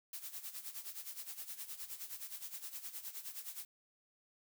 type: noise with tremolo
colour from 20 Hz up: blue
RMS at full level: -44 dBFS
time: 0.13-3.65 s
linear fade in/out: 2 ms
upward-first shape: sine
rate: 9.6 Hz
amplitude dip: 75%
effects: none